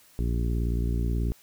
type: harmonic tone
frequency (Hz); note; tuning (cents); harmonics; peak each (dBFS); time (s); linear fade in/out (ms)
58.4; A#1; +4; 1 / 2 / 3 / 4 / 5 / 6 / 7; -25 / -31 / -35 / -37 / -39 / -41 / -42; 0.19-1.32; 0
effects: white hiss -57 dBFS RMS until 1.42 s